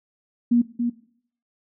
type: tone with echo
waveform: sine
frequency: 238.5 Hz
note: A#3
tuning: 40 cents sharp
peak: -14 dBFS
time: 0.51-0.62 s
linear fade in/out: 10 ms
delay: 280 ms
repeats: 1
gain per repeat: -6 dB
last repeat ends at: 0.9 s
effects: noise-tail reverb RT60 0.6 s tail -17 dB re dry